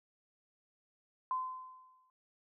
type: tone with exponential decay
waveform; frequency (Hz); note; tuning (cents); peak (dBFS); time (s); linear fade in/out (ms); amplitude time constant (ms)
sine; 1028; C6; -31; -30; 1.31-2.1; 1; 170
effects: none